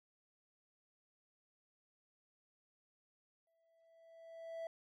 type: tone with exponential growth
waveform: triangle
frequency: 659.3 Hz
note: E5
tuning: in tune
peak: -38 dBFS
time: 3.47-4.67 s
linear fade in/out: 2 ms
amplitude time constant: 260 ms
effects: none